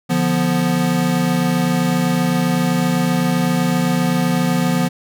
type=chord; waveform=square; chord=B diminished; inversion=first; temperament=equal; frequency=146.83 / 174.61 / 246.9 Hz; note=D3 / F3 / B3; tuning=0 / 0 / 0 cents; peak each=-24 / -18 / -20 dBFS; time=0.09-4.89 s; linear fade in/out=20 ms; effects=none